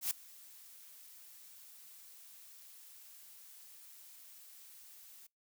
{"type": "noise with ADSR envelope", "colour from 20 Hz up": "blue", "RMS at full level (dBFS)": -32, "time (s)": [0.01, 5.27], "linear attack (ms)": 99, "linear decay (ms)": 4, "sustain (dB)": -24, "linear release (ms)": 8, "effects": ["noise-tail reverb RT60 0.2 s tail -25 dB re dry"]}